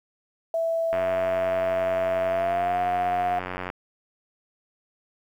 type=tone with pitch glide; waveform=sine; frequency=659.3 to 714.8 Hz; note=E5 to F5; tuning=0 to +40 cents; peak=-22 dBFS; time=0.54-3.39 s; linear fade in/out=2 ms; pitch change=+140 cents; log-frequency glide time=2.26-2.78 s
type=click train; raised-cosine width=0.5 ms; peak=-16 dBFS; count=254; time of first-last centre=0.93-3.701 s; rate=91.3 Hz
effects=9-bit